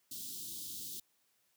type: band-stop noise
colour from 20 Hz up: white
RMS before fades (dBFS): -44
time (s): 0.11-1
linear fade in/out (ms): 5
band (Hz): 360 to 3300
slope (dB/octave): 48
effects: white hiss -75 dBFS RMS until 1.56 s + high-pass 100 Hz 12 dB/octave